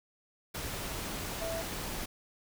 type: tone in noise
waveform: sine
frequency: 659.3 Hz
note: E5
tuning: in tune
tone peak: -35 dBFS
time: 1.41-1.62 s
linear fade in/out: 10 ms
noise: pink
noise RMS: -38 dBFS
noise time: 0.54-2.06 s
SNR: 0 dB
effects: none